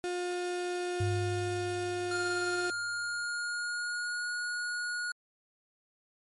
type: tone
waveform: 35% pulse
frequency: 356.3 Hz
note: F4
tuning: 35 cents sharp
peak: -30 dBFS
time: 0.04-2.7 s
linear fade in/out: 0 ms
type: tone with exponential decay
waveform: sine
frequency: 101.3 Hz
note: G#2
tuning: 43 cents flat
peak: -27 dBFS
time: 1-3.26 s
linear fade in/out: 5 ms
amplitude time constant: 490 ms
type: tone with pitch glide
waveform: square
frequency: 1407 to 1446.6 Hz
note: F6 to F#6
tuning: +12 to -39 cents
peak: -33 dBFS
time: 2.11-5.12 s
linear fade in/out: 5 ms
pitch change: +49 cents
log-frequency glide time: 2.54-4.3 s
effects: MP3 48 kbps